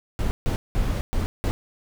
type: noise bursts at uneven times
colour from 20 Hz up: brown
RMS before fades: -23 dBFS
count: 5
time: 0.19-0.31 / 0.46-0.56 / 0.75-1.01 / 1.13-1.26 / 1.44-1.51 s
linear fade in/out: 0 ms
effects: none